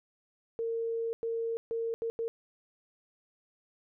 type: tone bursts at uneven times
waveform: sine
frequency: 458 Hz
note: A#4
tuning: 31 cents flat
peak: -30 dBFS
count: 5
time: 0.59-1.13 / 1.23-1.57 / 1.71-1.94 / 2.02-2.1 / 2.19-2.28 s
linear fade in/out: 0 ms
effects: none